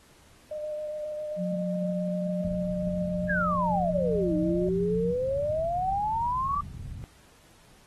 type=tone with vibrato; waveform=sine; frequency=606 Hz; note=D#5; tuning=46 cents flat; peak=-31 dBFS; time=0.51-4.69 s; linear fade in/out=5 ms; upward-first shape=square; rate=7.4 Hz; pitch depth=11 cents each way
type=tone with pitch glide; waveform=sine; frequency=180 to 176.5 Hz; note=F#3 to F3; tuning=-47 to +19 cents; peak=-28 dBFS; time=1.36-5.15 s; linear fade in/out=50 ms; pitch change=-34 cents; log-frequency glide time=2.81-4.08 s
type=low-pass noise; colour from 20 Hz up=white; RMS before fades=-39 dBFS; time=2.44-7.04 s; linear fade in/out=0 ms; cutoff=150 Hz; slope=24 dB/octave
type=exponential two-way sweep; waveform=sine; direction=down then up; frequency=1692 to 306.4 to 1180 Hz; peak=-25 dBFS; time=3.29-6.61 s; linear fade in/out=5 ms; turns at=4.36 s
effects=pink hiss -58 dBFS RMS until 7.86 s + AAC 32 kbps